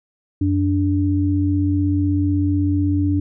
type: tone pair together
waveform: sine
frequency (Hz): 91.69 / 291.1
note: F#2 / D4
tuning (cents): -15 / -15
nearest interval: octave + minor sixth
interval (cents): 2000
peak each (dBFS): -18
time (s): 0.41-3.2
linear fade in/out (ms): 5
effects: none